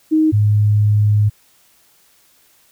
sine tone pair in turn, 313.2 / 104.79 Hz, D#4 / G#2, +11 / +16 cents, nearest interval octave + perfect fifth, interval 1895 cents, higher first, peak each -10 dBFS, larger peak neither, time 0.11-0.32 / 0.32-1.3 s, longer second, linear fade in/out 20 ms, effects white hiss -54 dBFS RMS until 2.71 s

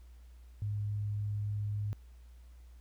sine tone, 103.7 Hz, G#2, 2 cents flat, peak -32 dBFS, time 0.62-1.93 s, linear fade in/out 0 ms, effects added 60 Hz sine -51 dBFS peak until 2.8 s + pink hiss -70 dBFS RMS until 2.8 s

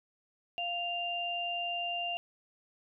sine tone pair together, 698.5 / 2791 Hz, F5 / F7, 0 / -2 cents, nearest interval 2 octaves, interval 2398 cents, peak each -36 / -34 dBFS, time 0.58-2.17 s, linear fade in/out 0 ms, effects none

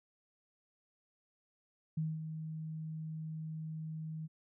sine tone with ADSR envelope, 157.9 Hz, D#3, 26 cents sharp, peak -31 dBFS, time 1.97-4.28 s, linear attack 7 ms, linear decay 210 ms, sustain -8 dB, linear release 29 ms, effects none

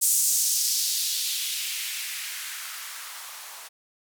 violet noise with band-pass filter sweep, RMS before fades -28 dBFS, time 0.01-3.69 s, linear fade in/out 20 ms, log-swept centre 8000 to 760 Hz, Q 1.7, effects none

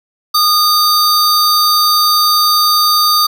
square tone pair together, 1225 / 4635 Hz, D#6 / D8, -27 / -24 cents, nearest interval octave + major seventh, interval 2303 cents, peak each -12 dBFS, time 0.34-3.27 s, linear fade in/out 10 ms, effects none

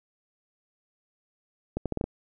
accelerating click train, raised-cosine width 2 ms, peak -15 dBFS, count 6, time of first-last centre 1.77-2.041 s, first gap 87 ms, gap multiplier 0.76, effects none

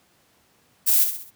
violet noise with echo, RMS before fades -18 dBFS, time 0.86-1.05 s, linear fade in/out 20 ms, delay 65 ms, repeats 4, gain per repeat -7 dB, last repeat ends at 1.31 s, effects pink hiss -61 dBFS RMS until 1.35 s + high-pass 100 Hz 12 dB/octave

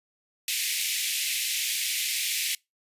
pink high-pass noise, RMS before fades -28 dBFS, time 0.48-2.55 s, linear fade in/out 2 ms, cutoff 2100 Hz, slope 48 dB/octave, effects noise-tail reverb RT60 0.2 s tail -25 dB re dry + resampled to 32000 Hz

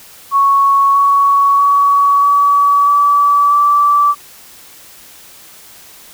sine tone with pitch steps, 1108.7 / 1119 / 1129.4 / 1139.9 / 1150.5 / 1161.1 Hz, C#6 / C#6 / C#6 / C#6 / D6 / D6, 0 / +16 / +32 / +48 / -36 / -20 cents, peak -7 dBFS, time 0.31-4.15 s, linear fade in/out 50 ms, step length 640 ms, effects white hiss -39 dBFS RMS until 6.13 s

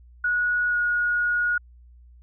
sine tone with pitch glide, 1459 to 1445.6 Hz, F#6 to F#6, -25 to -41 cents, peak -20 dBFS, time 0.24-1.58 s, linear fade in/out 5 ms, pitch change -16 cents, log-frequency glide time 0.69-0.76 s, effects added 60 Hz sine -47 dBFS peak until 2.22 s

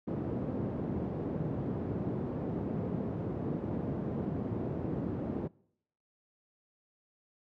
pink band-pass noise, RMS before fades -35 dBFS, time 0.07-5.48 s, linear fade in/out 10 ms, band 120 to 390 Hz, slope 12 dB/octave, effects noise-tail reverb RT60 0.7 s tail -24 dB re dry + high-pass 60 Hz 12 dB/octave

